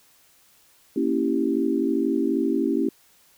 sine chord, A# diminished seventh, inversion none, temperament equal, 233.1 / 277.2 / 329.6 / 392 Hz, A#3 / C#4 / E4 / G4, 0 / 0 / 0 / 0 cents, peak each -27 / -24 / -25 / -27 dBFS, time 0.96-2.89 s, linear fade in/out 5 ms, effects white hiss -58 dBFS RMS until 3.37 s

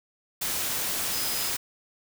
sine tone in noise, 5040 Hz, D#8, 21 cents sharp, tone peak -35 dBFS, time 1.12-1.5 s, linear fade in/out 10 ms, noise white, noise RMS -29 dBFS, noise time 0.41-1.57 s, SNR -9 dB, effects none

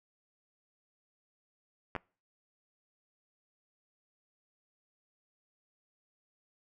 clicks, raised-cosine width 0.5 ms, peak -20 dBFS, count 2, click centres 1.952 / 1.963 s, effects noise-tail reverb RT60 0.4 s tail -26 dB re dry

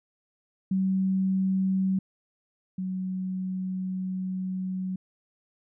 sine tone pair in turn, 190 / 186.52 Hz, F#3 / F#3, +46 / +14 cents, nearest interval unison, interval 32 cents, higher first, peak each -22 / -28 dBFS, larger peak first, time 0.71-1.99 / 2.78-4.96 s, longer second, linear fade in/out 5 ms, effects none

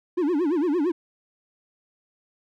triangle tone with vibrato, 321.6 Hz, E4, 43 cents flat, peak -18 dBFS, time 0.17-0.92 s, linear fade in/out 10 ms, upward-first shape sine, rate 8.8 Hz, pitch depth 240 cents each way, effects none

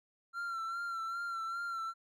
triangle tone with vibrato, 1364 Hz, F6, 41 cents flat, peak -34 dBFS, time 0.33-1.94 s, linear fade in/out 50 ms, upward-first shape sine, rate 2.5 Hz, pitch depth 41 cents each way, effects none

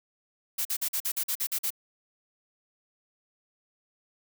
blue noise bursts, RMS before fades -29 dBFS, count 10, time 0.58-1.705 s, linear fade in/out 10 ms, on 72 ms, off 45 ms, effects none

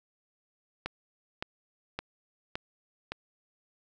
click train, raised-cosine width 0.3 ms, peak -17 dBFS, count 5, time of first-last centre 0.86-3.12 s, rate 1.77 Hz, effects none

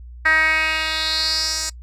10% pulse tone with band-pass filter sweep, 315.9 Hz, D#4, 26 cents sharp, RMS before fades -20 dBFS, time 0.25-1.7 s, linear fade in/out 10 ms, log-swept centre 1800 to 6700 Hz, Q 4.3, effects noise-tail reverb RT60 0.1 s tail -23 dB re dry + added 60 Hz sine -35 dBFS peak until 1.82 s

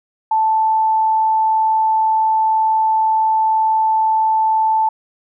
sine tone, 879 Hz, A5, 2 cents flat, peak -12 dBFS, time 0.31-4.89 s, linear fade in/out 5 ms, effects none

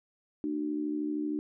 sine tone with amplitude modulation, 300 Hz, D4, 37 cents sharp, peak -26 dBFS, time 0.44-1.39 s, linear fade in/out 0 ms, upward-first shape sine, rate 73 Hz, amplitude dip 75%, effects none

